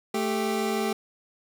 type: tone pair together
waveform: 25% pulse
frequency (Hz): 220 / 393.8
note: A3 / G4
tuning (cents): 0 / +8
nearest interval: minor seventh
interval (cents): 1008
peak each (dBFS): -24 / -24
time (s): 0.14-0.93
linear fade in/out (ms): 5
effects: none